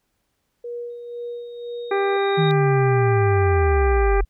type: tone with tremolo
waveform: sine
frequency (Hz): 478.1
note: A#4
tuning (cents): +44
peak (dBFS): -27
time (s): 0.64-2.17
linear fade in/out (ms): 5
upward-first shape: sine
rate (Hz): 2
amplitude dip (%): 50
type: tone with exponential growth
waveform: sine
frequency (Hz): 3729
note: A#7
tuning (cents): 0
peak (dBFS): -27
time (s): 0.9-2.51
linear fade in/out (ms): 0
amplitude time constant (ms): 350
type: harmonic tone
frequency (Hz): 396.5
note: G4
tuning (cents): +20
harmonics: 1 / 2 / 3 / 4 / 5 / 6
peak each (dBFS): -19 / -25 / -29 / -31 / -33 / -35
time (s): 1.91-4.21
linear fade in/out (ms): 5
type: linear sweep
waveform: sine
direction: down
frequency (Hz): 160.8 to 41.2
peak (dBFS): -17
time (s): 2.37-4.25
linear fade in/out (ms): 20
effects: pink hiss -72 dBFS RMS until 4.29 s